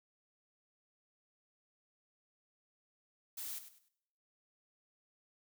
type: noise with echo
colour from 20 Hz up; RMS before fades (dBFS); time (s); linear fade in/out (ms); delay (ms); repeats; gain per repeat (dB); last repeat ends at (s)
blue; -43; 3.37-3.59; 10; 100; 3; -11; 3.89
effects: noise-tail reverb RT60 0.8 s tail -22 dB re dry